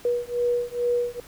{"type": "beating tone pair", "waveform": "sine", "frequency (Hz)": [482.2, 484.5], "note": ["B4", "B4"], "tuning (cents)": [-41, -33], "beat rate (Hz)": 2.3, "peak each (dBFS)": -25, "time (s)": [0.05, 1.2], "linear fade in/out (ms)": 2, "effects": ["pink hiss -48 dBFS RMS until 1.27 s"]}